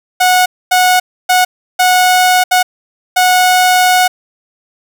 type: tone bursts at uneven times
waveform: sawtooth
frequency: 733 Hz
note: F#5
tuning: 16 cents flat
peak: -3 dBFS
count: 6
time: 0.2-0.46 / 0.71-1 / 1.29-1.45 / 1.79-2.44 / 2.51-2.63 / 3.16-4.08 s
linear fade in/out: 10 ms
effects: none